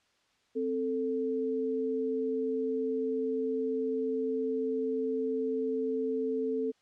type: tone pair together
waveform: sine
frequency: 261.6 / 442.8 Hz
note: C4 / A4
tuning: 0 / +11 cents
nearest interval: major sixth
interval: 911 cents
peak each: -33 / -30 dBFS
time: 0.55-6.72 s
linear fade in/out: 20 ms
effects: white hiss -70 dBFS RMS until 6.81 s + low-pass 5000 Hz 12 dB/octave